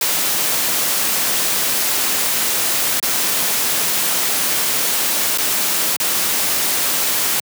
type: noise with dropouts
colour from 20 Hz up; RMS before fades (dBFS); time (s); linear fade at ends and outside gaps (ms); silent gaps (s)
white; -18; 0.01-7.4; 2; 2.999-3.027 / 5.376-5.383 / 5.965-6
effects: high-pass 150 Hz 12 dB/octave